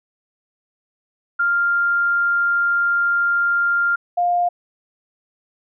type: tone pair in turn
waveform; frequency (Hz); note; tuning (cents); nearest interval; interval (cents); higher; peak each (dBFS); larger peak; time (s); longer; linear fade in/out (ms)
sine; 1396.9 / 704.7; F6 / F5; 0 / +15; octave; 1185; first; -15 / -15; neither; 1.39-3.96 / 4.17-4.49; first; 10
effects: none